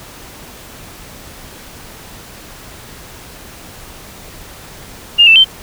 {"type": "tone with pitch steps", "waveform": "sine", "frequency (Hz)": [2823, 2658, 3110], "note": ["F7", "E7", "G7"], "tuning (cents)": [18, 14, -14], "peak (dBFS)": -3, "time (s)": [5.18, 5.447], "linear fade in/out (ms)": 20, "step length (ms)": 89, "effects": ["pink hiss -35 dBFS RMS until 5.62 s"]}